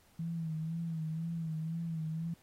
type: tone with vibrato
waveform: sine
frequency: 162.5 Hz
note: E3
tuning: 24 cents flat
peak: -34 dBFS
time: 0.19-2.34 s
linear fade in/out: 5 ms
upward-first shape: sine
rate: 2 Hz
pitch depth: 56 cents each way
effects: pink hiss -66 dBFS RMS until 2.42 s + AAC 48 kbps